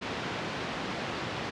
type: band-pass noise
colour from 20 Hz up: pink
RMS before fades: -35 dBFS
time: 0.01-1.51 s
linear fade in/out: 20 ms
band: 150 to 3900 Hz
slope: 12 dB/octave
effects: low-pass 6000 Hz 12 dB/octave